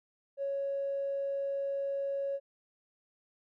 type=tone with tanh clipping; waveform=triangle; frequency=554.4 Hz; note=C#5; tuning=in tune; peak=-31 dBFS; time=0.37-2.4 s; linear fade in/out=50 ms; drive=4 dB; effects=none